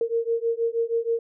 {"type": "beating tone pair", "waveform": "sine", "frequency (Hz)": [458.6, 464.9], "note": ["A#4", "A#4"], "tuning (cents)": [-28, -5], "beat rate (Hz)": 6.3, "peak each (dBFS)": -25, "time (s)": [0.01, 1.19], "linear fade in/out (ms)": 2, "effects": []}